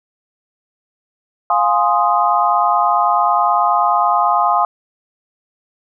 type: chord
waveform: sine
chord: F minor seventh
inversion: none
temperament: equal with one note detuned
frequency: 701.3 / 830.6 / 1046.5 / 1244.5 Hz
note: F5 / Ab5 / C6 / Eb6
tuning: +7 / 0 / 0 / 0 cents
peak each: -17 dBFS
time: 1.5-4.65 s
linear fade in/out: 2 ms
effects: none